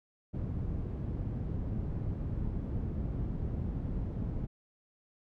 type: low-pass noise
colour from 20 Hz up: white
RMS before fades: -35 dBFS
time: 0.33-4.47 s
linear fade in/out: 20 ms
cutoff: 140 Hz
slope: 12 dB/octave
effects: none